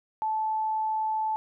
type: tone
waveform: sine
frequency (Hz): 872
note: A5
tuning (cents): -16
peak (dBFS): -25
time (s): 0.22-1.36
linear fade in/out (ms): 0
effects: none